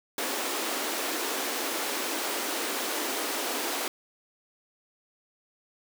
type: high-pass noise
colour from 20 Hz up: pink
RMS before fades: -31 dBFS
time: 0.18-3.88 s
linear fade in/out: 2 ms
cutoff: 260 Hz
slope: 48 dB/octave
effects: none